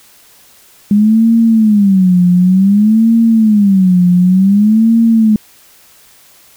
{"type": "tone with vibrato", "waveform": "sine", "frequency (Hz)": 201.9, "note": "G#3", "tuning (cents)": -49, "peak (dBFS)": -5, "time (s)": [0.91, 5.36], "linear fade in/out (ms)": 2, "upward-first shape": "sine", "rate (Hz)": 0.55, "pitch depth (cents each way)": 220, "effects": ["white hiss -44 dBFS RMS until 6.56 s"]}